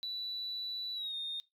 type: tone with pitch glide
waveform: sine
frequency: 3957 to 3671 Hz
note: B7 to A#7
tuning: +3 to -27 cents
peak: -35 dBFS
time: 0.03-1.4 s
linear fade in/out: 0 ms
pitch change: -130 cents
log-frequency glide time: 0.94-1.15 s
effects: noise-tail reverb RT60 0.2 s tail -19 dB re dry + tanh soft clip ceiling -32 dBFS